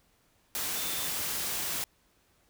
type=tone in noise; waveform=sine; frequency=3556 Hz; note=A7; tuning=18 cents sharp; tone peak=-41 dBFS; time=0.76-1.07 s; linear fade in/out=0 ms; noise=white; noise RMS=-33 dBFS; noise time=0.55-1.84 s; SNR=-11 dB; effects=pink hiss -68 dBFS RMS until 2.49 s